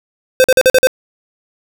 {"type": "tone bursts", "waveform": "square", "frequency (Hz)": 516, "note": "C5", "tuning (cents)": -24, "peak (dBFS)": -6, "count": 6, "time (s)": [0.4, 0.871], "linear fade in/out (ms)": 0, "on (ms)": 41, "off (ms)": 45, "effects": []}